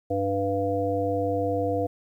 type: harmonic tone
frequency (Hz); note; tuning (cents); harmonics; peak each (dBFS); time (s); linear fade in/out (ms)
98.6; G2; +11; 1 / 3 / 5 / 7; -31 / -30 / -26 / -29; 0.1-1.87; 10
effects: 10-bit